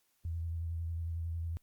sine tone with vibrato, 83.2 Hz, E2, 17 cents sharp, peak -34 dBFS, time 0.25-1.57 s, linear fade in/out 0 ms, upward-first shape square, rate 11 Hz, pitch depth 23 cents each way, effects white hiss -75 dBFS RMS until 1.62 s + Opus 48 kbps

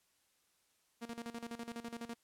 sawtooth tone with tremolo, 233.7 Hz, A#3, 5 cents sharp, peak -37 dBFS, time 1.01-2.15 s, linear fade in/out 20 ms, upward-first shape square, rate 12 Hz, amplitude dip 80%, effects white hiss -75 dBFS RMS until 2.23 s + low-pass 12000 Hz 12 dB/octave

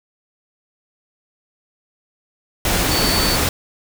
sine tone in noise, 4494 Hz, C#8, 23 cents sharp, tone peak -21 dBFS, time 2.91-3.36 s, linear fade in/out 2 ms, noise pink, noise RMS -18 dBFS, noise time 2.65-3.49 s, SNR -6 dB, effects none

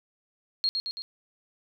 sine tone with echo, 4259 Hz, C8, 30 cents sharp, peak -22 dBFS, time 0.64-0.69 s, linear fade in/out 0 ms, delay 110 ms, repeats 3, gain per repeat -4 dB, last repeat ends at 1.02 s, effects none

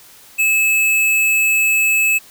square tone, 2600 Hz, E7, 24 cents flat, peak -13 dBFS, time 0.38-2.19 s, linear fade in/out 20 ms, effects white hiss -44 dBFS RMS until 2.3 s

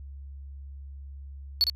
triangle tone with echo, 4435 Hz, C#8, in tune, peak -17 dBFS, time 1.61-1.64 s, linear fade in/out 0 ms, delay 58 ms, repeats 1, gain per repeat -5 dB, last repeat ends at 1.698 s, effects added 69 Hz sine -39 dBFS peak until 1.75 s

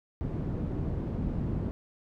white low-pass noise, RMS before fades -32 dBFS, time 0.21-1.71 s, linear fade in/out 0 ms, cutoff 190 Hz, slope 12 dB/octave, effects none

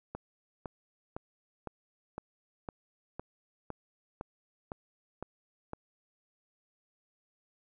click train, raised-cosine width 1 ms, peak -24 dBFS, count 12, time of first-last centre 0.15-5.734 s, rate 1.97 Hz, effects none

